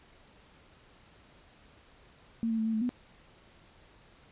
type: tone with pitch steps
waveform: sine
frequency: 228 / 224.4 / 220.5 / 223.9 / 218.1 / 246.5 Hz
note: A#3 / A3 / A3 / A3 / A3 / B3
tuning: -38 / +34 / +4 / +30 / -15 / -3 cents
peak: -27 dBFS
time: 2.43-2.892 s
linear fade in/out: 0 ms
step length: 77 ms
effects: pink hiss -59 dBFS RMS until 4.31 s + resampled to 8000 Hz